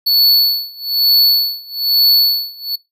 square tone with tremolo, 4435 Hz, C#8, in tune, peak -7 dBFS, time 0.06-2.76 s, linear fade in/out 10 ms, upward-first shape sine, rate 1.1 Hz, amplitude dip 95%, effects noise-tail reverb RT60 0.2 s tail -21 dB re dry

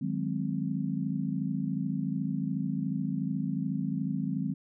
sine chord, Ab dominant seventh, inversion second, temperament equal with one note detuned, 153.78 / 185 / 207.7 / 261.6 Hz, Eb3 / Gb3 / Ab3 / C4, -20 / 0 / 0 / 0 cents, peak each -34 dBFS, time 0.01-4.54 s, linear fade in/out 10 ms, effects none

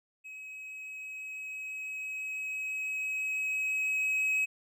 triangle tone with level ramp, 2551 Hz, D#7, 43 cents sharp, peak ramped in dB -41 to -24 dBFS, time 0.24-4.46 s, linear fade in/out 20 ms, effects none

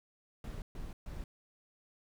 brown noise bursts, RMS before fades -42 dBFS, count 3, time 0.44-1.24 s, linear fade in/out 2 ms, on 180 ms, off 130 ms, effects none

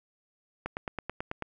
click train, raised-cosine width 0.5 ms, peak -18 dBFS, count 8, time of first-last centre 0.66-1.423 s, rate 9.17 Hz, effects none

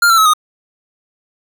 square tone with pitch steps, 1400 / 1343.7 / 1289.8 / 1237.9 Hz, F6 / E6 / E6 / D#6, +4 / +33 / -38 / -9 cents, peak -8 dBFS, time 0.02-0.336 s, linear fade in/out 5 ms, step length 79 ms, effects none

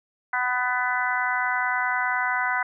harmonic tone, 249.5 Hz, B3, 18 cents sharp, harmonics 3 / 4 / 5 / 6 / 7 / 8, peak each -30 / -28 / -33 / -26 / -34 / -29 dBFS, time 0.33-2.63 s, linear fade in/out 5 ms, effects none

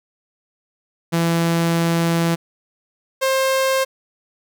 sawtooth tone pair in turn, 167.5 / 530.7 Hz, E3 / C5, +28 / +24 cents, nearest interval octave + minor sixth, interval 1996 cents, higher second, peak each -12 dBFS, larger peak neither, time 1.12-2.36 / 3.21-3.85 s, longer first, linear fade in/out 20 ms, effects none

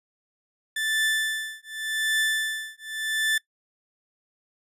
30% pulse tone with tremolo, 1760 Hz, A6, in tune, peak -18 dBFS, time 0.76-3.38 s, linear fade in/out 5 ms, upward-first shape triangle, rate 0.87 Hz, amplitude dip 100%, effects noise-tail reverb RT60 0.1 s tail -20 dB re dry + resampled to 32000 Hz

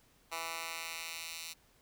10% pulse tone with high-pass filter sweep, 164.81 Hz, E3, in tune, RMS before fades -42 dBFS, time 0.31-1.54 s, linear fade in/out 20 ms, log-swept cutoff 1100 to 3700 Hz, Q 0.96, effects pink hiss -67 dBFS RMS until 1.81 s

